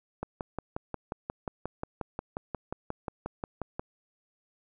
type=click train; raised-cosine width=1 ms; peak=-19 dBFS; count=21; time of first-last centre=0.23-3.795 s; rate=5.61 Hz; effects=none